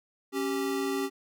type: tone pair together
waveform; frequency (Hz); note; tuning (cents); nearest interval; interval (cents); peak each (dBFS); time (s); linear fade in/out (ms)
square; 275.5 / 389.6; C#4 / G4; -11 / -11; tritone; 600; -32 / -31; 0.32-1.1; 50
effects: none